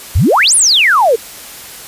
sine exponential two-way sweep, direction up then down, 64.3 to 10548 to 423.1 Hz, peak -6 dBFS, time 0.15-1.16 s, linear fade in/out 10 ms, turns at 0.55 s, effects white hiss -31 dBFS RMS until 1.87 s + resampled to 32000 Hz

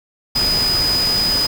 sine tone in noise, 4978 Hz, D#8, in tune, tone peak -15 dBFS, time 0.35-1.47 s, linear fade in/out 10 ms, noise pink, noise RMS -24 dBFS, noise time 0.35-1.47 s, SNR +6 dB, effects none

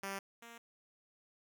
5% pulse tone pair in turn, 196 / 233.1 Hz, G3 / A#3, 0 / 0 cents, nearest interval minor third, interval 300 cents, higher second, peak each -28 / -40 dBFS, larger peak first, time 0.03-0.19 / 0.42-0.58 s, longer neither, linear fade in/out 5 ms, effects none

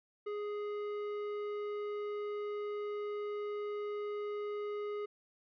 sine tone with tanh clipping, 415.3 Hz, G#4, in tune, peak -38 dBFS, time 0.26-5.06 s, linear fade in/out 10 ms, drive 12 dB, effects none

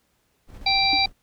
brown noise with tremolo, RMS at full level -38 dBFS, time 0.47-1.13 s, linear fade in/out 50 ms, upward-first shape square, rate 14 Hz, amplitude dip 45%
harmonic tone, 784 Hz, G5, in tune, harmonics 1 / 3 / 5 / 6, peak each -23 / -23 / -23 / -23 dBFS, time 0.66-1.06 s, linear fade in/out 5 ms
triangle tone with exponential decay, 293.7 Hz, D4, in tune, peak -23 dBFS, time 0.93-1.03 s, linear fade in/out 1 ms, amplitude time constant 21 ms
effects pink hiss -68 dBFS RMS until 1.22 s

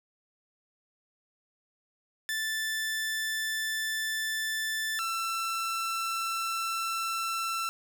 sawtooth tone pair in turn, 1760 / 1340.2 Hz, A6 / E6, 0 / +28 cents, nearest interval perfect fourth, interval 472 cents, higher first, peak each -26 dBFS, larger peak neither, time 2.29-4.99 / 4.99-7.69 s, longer neither, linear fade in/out 0 ms, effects none

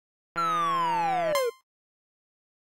click train, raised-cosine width 0.5 ms, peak -20 dBFS, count 163, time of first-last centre 0.36-1.324 s, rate 168 Hz
triangle linear sweep, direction down, 1384 to 450 Hz, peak -22 dBFS, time 0.37-1.5 s, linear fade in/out 10 ms
sawtooth tone with exponential decay, 1046.5 Hz, C6, in tune, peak -18 dBFS, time 1.35-1.61 s, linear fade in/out 0 ms, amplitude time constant 56 ms
effects AAC 48 kbps

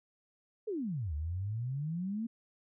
sine exponential two-way sweep, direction down then up, 461.8 to 72.1 to 235.3 Hz, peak -33 dBFS, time 0.67-2.27 s, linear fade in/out 10 ms, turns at 1.14 s, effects none

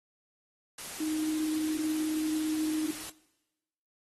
sine tone in noise, 311.1 Hz, D#4, in tune, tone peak -29 dBFS, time 1-2.91 s, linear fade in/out 5 ms, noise white, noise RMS -41 dBFS, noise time 0.78-3.1 s, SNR +9 dB, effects noise-tail reverb RT60 1.0 s tail -19 dB re dry + AAC 32 kbps

